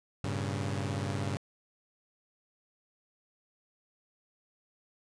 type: chord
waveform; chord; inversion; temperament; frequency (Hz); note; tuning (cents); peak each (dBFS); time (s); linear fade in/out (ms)
sawtooth; G diminished; none; equal with one note detuned; 98 / 114.41 / 138.59; G2 / Bb2 / Db3; 0 / -32 / 0; -30 / -36 / -32; 0.24-1.37; 0
effects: resampled to 22050 Hz